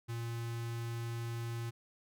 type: tone with notch filter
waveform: square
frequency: 116.54 Hz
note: A#2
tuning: in tune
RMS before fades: -39 dBFS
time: 0.08-1.71 s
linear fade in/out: 20 ms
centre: 550 Hz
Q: 1.7
effects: none